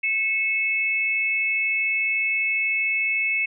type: tone pair together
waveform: sine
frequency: 2194 / 2607 Hz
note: C#7 / E7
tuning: -18 / -20 cents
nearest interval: minor third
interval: 298 cents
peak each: -23 dBFS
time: 0.03-3.46 s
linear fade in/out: 10 ms
effects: none